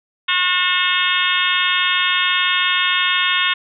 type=harmonic tone with a mistuned harmonic; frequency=361.3 Hz; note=F#4; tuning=41 cents flat; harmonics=3 / 4 / 5 / 6 / 7 / 8 / 9 / 10; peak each=-23 / -23 / -23 / -23 / -23 / -23 / -23 / -23 dBFS; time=0.28-3.54 s; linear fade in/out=10 ms; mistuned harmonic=7; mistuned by=+61 cents; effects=none